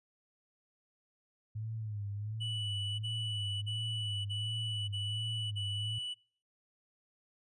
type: tone with vibrato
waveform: sine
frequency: 106.1 Hz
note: G#2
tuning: 38 cents sharp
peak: -36 dBFS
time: 1.55-5.99 s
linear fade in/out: 10 ms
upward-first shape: sine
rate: 1.4 Hz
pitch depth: 89 cents each way
type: tone bursts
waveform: triangle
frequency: 2960 Hz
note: F#7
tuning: in tune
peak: -35 dBFS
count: 6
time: 2.4-6.145 s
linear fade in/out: 20 ms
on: 590 ms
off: 41 ms
effects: noise-tail reverb RT60 0.5 s tail -25 dB re dry + resampled to 24000 Hz